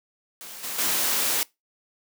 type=noise with level steps; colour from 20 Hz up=white; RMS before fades=-40 / -32 / -24 dBFS; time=0.41-1.43 s; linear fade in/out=0 ms; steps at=0.63 / 0.78 s; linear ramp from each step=10 ms; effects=noise-tail reverb RT60 0.2 s tail -23 dB re dry + high-pass 200 Hz 12 dB/octave